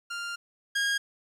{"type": "tone pair in turn", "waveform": "sawtooth", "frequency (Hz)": [1396.9, 1630], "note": ["F6", "G#6"], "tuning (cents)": [0, -33], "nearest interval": "minor third", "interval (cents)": 267, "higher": "second", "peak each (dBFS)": [-29, -21], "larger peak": "second", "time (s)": [[0.1, 0.36], [0.75, 0.98]], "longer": "first", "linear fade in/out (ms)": 10, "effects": ["low-pass 8000 Hz 12 dB/octave", "10-bit"]}